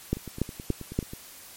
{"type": "two click trains", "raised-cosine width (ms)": 3, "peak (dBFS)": [-24, -11], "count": [10, 4], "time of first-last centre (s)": [[0.17, 1.135], [0.13, 0.99]], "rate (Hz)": [9.33, 3.49], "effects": ["white hiss -47 dBFS RMS until 1.56 s", "MP3 64 kbps"]}